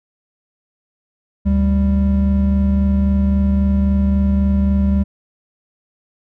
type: tone pair together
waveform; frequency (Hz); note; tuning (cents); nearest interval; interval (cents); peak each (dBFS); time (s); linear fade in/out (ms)
triangle; 73.67 / 197.3; D2 / G3; +6 / +11; octave + perfect fourth; 1705; -13; 1.45-5.04; 20
effects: none

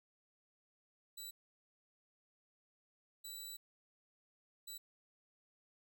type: tone bursts at uneven times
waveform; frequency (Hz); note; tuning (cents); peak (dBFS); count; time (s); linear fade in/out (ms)
15% pulse; 3951; B7; 0; -39; 3; 1.17-1.31 / 3.24-3.57 / 4.67-4.78; 10
effects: none

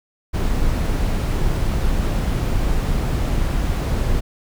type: noise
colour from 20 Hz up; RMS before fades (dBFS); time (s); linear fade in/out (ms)
brown; -19; 0.33-4.21; 20
effects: none

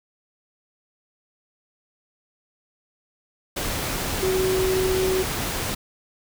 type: tone in noise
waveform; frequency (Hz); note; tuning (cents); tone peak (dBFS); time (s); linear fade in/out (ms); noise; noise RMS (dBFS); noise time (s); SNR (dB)
sine; 375; F#4; +23; -20; 4.22-5.23; 10; pink; -27; 3.56-5.75; +4
effects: none

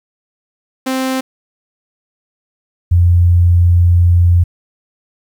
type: tone pair in turn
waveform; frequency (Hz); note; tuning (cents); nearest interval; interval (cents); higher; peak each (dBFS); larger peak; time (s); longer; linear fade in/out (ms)
sawtooth / sine; 261.6 / 87.3; C4 / F2; 0 / 0; octave + perfect fifth; 1900; first; -11 / -6; second; 0.86-1.21 / 2.91-4.44; second; 10
effects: 8-bit

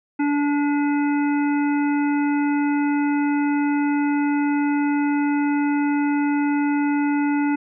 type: harmonic tone with a mistuned harmonic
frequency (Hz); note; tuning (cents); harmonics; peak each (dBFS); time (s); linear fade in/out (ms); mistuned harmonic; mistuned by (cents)
289.5; D4; -25; 1 / 3 / 5 / 7 / 9; -18 / -28 / -32 / -35 / -37; 0.19-7.56; 10; 9; -38
effects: none

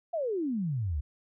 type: exponential sweep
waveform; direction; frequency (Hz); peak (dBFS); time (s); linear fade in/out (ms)
sine; down; 705 to 66; -28; 0.13-1.01; 10
effects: none

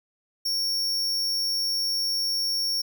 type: tone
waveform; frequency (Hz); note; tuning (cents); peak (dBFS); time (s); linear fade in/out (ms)
45% pulse; 5500; F8; -27; -24; 0.45-2.82; 10
effects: none

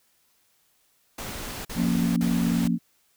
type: noise bursts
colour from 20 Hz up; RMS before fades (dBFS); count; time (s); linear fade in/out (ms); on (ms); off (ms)
pink; -35; 3; 1.18-2.678; 5; 470; 44
type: chord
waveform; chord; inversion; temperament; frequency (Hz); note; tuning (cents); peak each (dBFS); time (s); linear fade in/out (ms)
sine; Bb minor; second; equal; 174.61 / 233.1 / 277.2; F3 / Bb3 / Db4; 0 / 0 / 0; -24 / -24 / -29; 1.75-2.79; 50
effects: white hiss -66 dBFS RMS until 3.16 s

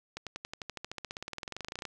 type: accelerating click train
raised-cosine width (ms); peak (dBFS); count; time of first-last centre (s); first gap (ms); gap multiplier
0.2; -21; 30; 0.17-1.853; 97; 0.96
effects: none

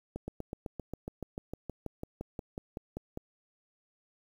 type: slowing click train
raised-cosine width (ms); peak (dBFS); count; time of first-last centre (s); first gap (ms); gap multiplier
2; -24; 20; 0.16-3.174; 120; 1.03
effects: 9-bit

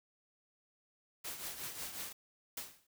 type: noise with tremolo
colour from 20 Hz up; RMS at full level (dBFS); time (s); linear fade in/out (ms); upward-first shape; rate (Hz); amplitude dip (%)
white; -41; 1.24-2.13; 10; triangle; 5.5; 65
type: noise with exponential decay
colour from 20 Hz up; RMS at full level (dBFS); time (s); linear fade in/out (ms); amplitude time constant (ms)
white; -39; 2.57-2.87; 5; 65
effects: none

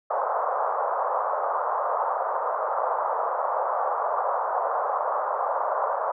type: band-pass noise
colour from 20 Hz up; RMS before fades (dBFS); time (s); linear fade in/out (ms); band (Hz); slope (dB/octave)
white; -26; 0.1-6.12; 10; 510 to 1200; 48
effects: none

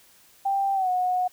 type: tone with pitch glide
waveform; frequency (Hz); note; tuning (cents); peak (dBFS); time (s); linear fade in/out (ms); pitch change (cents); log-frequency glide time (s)
sine; 787 to 730.1; G5 to F#5; +7 to -23; -21; 0.45-1.28; 10; -130; 0.74-0.89
effects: white hiss -56 dBFS RMS until 1.32 s

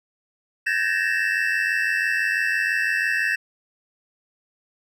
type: tone cluster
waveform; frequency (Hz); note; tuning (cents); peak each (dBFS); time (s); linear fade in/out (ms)
triangle; 1556 / 1674 / 1777 / 1863 / 2648; G6 / G#6 / A6 / A#6 / E7; -13 / +13 / +17 / -2 / +7; -27 / -25 / -25 / -23 / -26; 0.66-3.36; 10
effects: none

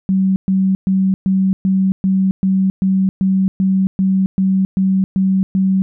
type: tone bursts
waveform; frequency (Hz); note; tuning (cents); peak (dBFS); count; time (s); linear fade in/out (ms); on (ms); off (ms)
sine; 190.7; G3; -47; -11; 15; 0.09-5.82; 0; 270; 120
effects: none

